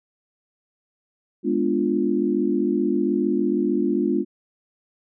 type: chord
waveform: sine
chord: G# diminished seventh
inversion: none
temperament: equal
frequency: 207.7 / 246.9 / 293.7 / 349.2 Hz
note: G#3 / B3 / D4 / F4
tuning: 0 / 0 / 0 / 0 cents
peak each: -25 / -25 / -24 / -23 dBFS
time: 1.43-4.25 s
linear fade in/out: 50 ms
effects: none